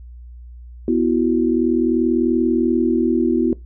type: chord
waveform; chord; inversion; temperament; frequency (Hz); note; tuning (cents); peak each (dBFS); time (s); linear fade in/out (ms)
sine; B suspended fourth; none; equal; 246.9 / 329.6 / 370; B3 / E4 / F#4; 0 / 0 / 0; -18 / -18 / -20; 0.88-3.53; 2
effects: noise-tail reverb RT60 0.2 s tail -21 dB re dry + added 60 Hz sine -35 dBFS peak until 3.65 s